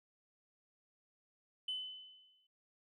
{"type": "tone with exponential decay", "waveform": "sine", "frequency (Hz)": 3024, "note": "F#7", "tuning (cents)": 37, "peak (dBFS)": -34, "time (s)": [1.68, 2.47], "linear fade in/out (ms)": 5, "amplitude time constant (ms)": 170, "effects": ["tanh soft clip ceiling -32 dBFS"]}